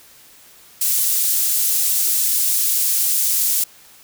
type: high-pass noise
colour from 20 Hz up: pink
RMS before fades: -18 dBFS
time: 0.81-3.64 s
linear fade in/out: 5 ms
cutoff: 9000 Hz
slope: 12 dB/octave
effects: white hiss -47 dBFS RMS until 4.03 s